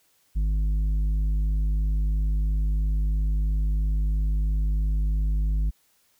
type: tone with tanh clipping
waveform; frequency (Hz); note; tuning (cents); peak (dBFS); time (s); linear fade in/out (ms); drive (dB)
sine; 51.5; G#1; -14; -22; 0.35-5.71; 20; 7
effects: white hiss -65 dBFS RMS until 6.19 s